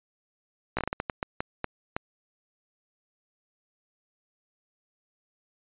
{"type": "slowing click train", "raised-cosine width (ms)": 0.5, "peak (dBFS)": -13, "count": 12, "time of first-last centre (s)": [0.77, 1.965], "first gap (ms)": 16, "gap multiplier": 1.35, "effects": ["resampled to 8000 Hz"]}